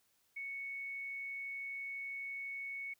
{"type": "tone", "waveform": "sine", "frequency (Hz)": 2217, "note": "C#7", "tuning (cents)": 0, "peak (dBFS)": -40, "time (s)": [0.36, 2.94], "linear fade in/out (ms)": 10, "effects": ["white hiss -75 dBFS RMS until 2.99 s"]}